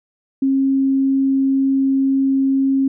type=tone; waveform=sine; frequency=269.8 Hz; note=C#4; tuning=47 cents flat; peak=-13 dBFS; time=0.42-2.88 s; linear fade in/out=5 ms; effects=none